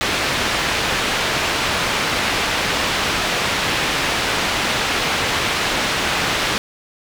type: low-pass noise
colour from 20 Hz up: white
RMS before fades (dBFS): -20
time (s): 0.01-6.58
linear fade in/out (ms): 0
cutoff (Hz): 3200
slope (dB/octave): 12
effects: none